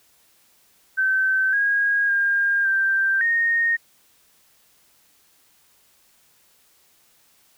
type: tone with pitch steps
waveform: sine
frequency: 1541 / 1638 / 1609 / 1572 / 1852 Hz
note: G6 / G#6 / G6 / G6 / A#6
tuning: -30 / -24 / +45 / +4 / -12 cents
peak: -17 dBFS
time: 0.97-3.77 s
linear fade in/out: 20 ms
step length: 560 ms
effects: white hiss -59 dBFS RMS until 7.57 s